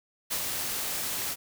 white noise with ADSR envelope, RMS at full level -29 dBFS, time 0.3-1.36 s, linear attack 22 ms, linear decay 71 ms, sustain -3 dB, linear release 40 ms, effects none

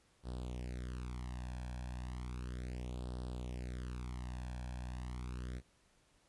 sawtooth tone with flanger, 61.74 Hz, B1, in tune, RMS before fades -43 dBFS, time 0.23-5.62 s, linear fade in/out 50 ms, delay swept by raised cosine 0.22 to 1.21 ms, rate 0.34 Hz, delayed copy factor +0.95, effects pink hiss -71 dBFS RMS until 6.28 s + resampled to 24000 Hz

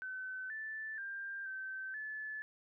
sine tone with pitch steps, 1521 / 1757 / 1591 / 1545 / 1731 Hz, F#6 / A6 / G6 / G6 / A6, +47 / -3 / +25 / -26 / -29 cents, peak -40 dBFS, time 0.02-2.42 s, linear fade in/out 0 ms, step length 480 ms, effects none

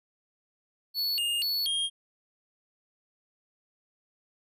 square tone with pitch steps, 4418 / 2830 / 4419 / 3232 Hz, C#8 / F7 / C#8 / G#7, -7 / +22 / -6 / -48 cents, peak -27 dBFS, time 0.94-1.9 s, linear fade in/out 50 ms, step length 240 ms, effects resampled to 32000 Hz

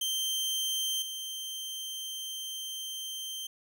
sawtooth tone with level steps, 3136 Hz, G7, in tune, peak -26 / -33 dBFS, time 0.01-3.47 s, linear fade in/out 5 ms, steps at 1.02 s, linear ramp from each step 2 ms, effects none

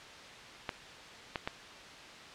clicks, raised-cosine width 0.3 ms, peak -17 dBFS, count 3, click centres 0.692 / 1.358 / 1.475 s, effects white hiss -49 dBFS RMS until 2.34 s + low-pass 4000 Hz 12 dB/octave

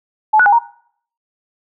sine tone with pitch steps, 861 / 1472 / 816 / 937 Hz, A5 / F#6 / G#5 / A#5, -38 / -9 / -31 / +9 cents, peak -7 dBFS, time 0.33-0.59 s, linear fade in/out 10 ms, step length 65 ms, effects noise-tail reverb RT60 0.6 s tail -21 dB re dry

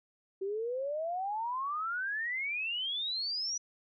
sine exponential sweep, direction up, 377.7 to 5920 Hz, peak -32 dBFS, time 0.41-3.58 s, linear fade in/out 10 ms, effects none

